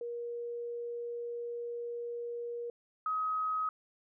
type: tone pair in turn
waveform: sine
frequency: 474.5 / 1266.8 Hz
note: A#4 / D#6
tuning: +31 / +31 cents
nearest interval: octave + perfect fourth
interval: 1700 cents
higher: second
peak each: -36 / -30 dBFS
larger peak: second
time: 0.01-2.7 / 3.06-3.69 s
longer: first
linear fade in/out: 2 ms
effects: none